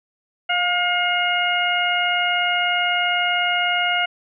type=harmonic tone with a mistuned harmonic; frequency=714 Hz; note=F5; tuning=38 cents sharp; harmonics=1 / 2 / 3 / 4; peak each=-23 / -23 / -23 / -23 dBFS; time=0.49-4.06 s; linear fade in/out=10 ms; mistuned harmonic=1; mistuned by=-17 cents; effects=none